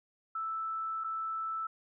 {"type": "tone with dropouts", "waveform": "sine", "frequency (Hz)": 1318.5, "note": "E6", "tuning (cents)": 0, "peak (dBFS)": -33, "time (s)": [0.35, 1.67], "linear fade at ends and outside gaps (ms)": 5, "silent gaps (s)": [1.039, 1.043], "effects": []}